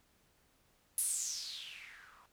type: noise with low-pass filter sweep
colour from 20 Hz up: violet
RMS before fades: -41 dBFS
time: 0.98-2.26 s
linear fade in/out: 2 ms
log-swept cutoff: 11000 to 1000 Hz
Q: 6.1
effects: pink hiss -71 dBFS RMS until 2.32 s